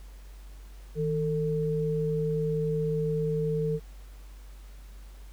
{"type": "tone pair together", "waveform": "sine", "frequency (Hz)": [158.2, 447.2], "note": ["D#3", "A4"], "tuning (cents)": [29, 28], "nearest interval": "octave + tritone", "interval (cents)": 1799, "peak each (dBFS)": -28, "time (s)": [0.95, 3.8], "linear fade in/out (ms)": 50, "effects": ["added 48 Hz sine -43 dBFS peak until 5.32 s", "pink hiss -58 dBFS RMS until 5.32 s"]}